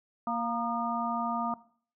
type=harmonic tone with a mistuned harmonic; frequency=233.1 Hz; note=A#3; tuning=in tune; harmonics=1 / 3 / 4 / 5; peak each=-34 / -34 / -34 / -34 dBFS; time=0.27-1.54 s; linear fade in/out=2 ms; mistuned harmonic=5; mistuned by=+76 cents; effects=noise-tail reverb RT60 0.5 s tail -18 dB re dry